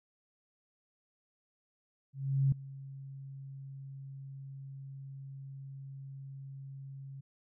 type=tone with ADSR envelope; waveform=sine; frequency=136.4 Hz; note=C#3; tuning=28 cents flat; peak=-23 dBFS; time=2.13-7.21 s; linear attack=390 ms; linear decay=4 ms; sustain=-20 dB; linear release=10 ms; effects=none